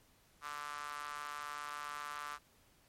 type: tone with high-pass filter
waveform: sawtooth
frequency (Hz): 146.83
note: D3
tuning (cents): 0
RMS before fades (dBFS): -44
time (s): 0.41-2.39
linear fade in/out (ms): 50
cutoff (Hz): 1200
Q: 4.5
effects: pink hiss -68 dBFS RMS until 2.88 s + MP3 64 kbps